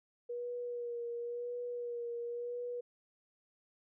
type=tone with vibrato; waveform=sine; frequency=479.3 Hz; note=A#4; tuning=48 cents sharp; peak=-37 dBFS; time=0.29-2.81 s; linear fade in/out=10 ms; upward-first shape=sine; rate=0.95 Hz; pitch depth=26 cents each way; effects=none